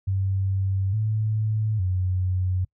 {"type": "tone with pitch steps", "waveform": "sine", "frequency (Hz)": [96.4, 108.3, 92.1], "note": ["G2", "A2", "F#2"], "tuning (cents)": [-28, -27, -7], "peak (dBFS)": -21, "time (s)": [0.07, 2.65], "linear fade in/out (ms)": 10, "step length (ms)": 860, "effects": ["noise-tail reverb RT60 0.1 s tail -25 dB re dry"]}